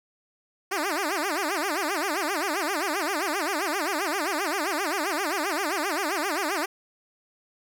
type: tone with vibrato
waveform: 10% pulse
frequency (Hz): 344.9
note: F4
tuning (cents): -22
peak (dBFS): -17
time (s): 0.71-6.66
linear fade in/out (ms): 10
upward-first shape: sine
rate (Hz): 7.6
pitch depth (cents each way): 290
effects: none